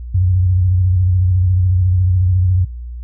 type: tone with vibrato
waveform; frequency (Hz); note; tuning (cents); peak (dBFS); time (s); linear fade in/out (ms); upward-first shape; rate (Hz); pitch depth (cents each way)
sine; 91.6; F#2; -17; -10; 0.14-2.65; 10; square; 14; 50
effects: noise-tail reverb RT60 0.5 s tail -26 dB re dry + added 60 Hz sine -25 dBFS peak until 3.03 s